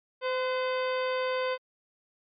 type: harmonic tone with a mistuned harmonic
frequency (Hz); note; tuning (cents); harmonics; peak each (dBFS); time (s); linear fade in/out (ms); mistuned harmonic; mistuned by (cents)
513; C5; -34; 1 / 2 / 3 / 4 / 5 / 6 / 7 / 9; -28 / -34 / -38 / -40 / -42 / -44 / -45 / -47; 0.21-1.58; 50; 3; -38
effects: MP3 48 kbps